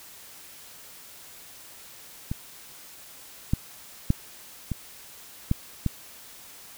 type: clicks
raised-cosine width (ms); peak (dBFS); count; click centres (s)
5; -16 / -9 / -7 / -15 / -9 / -11; 6; 2.315 / 3.535 / 4.104 / 4.717 / 5.514 / 5.863
effects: white hiss -47 dBFS RMS until 6.77 s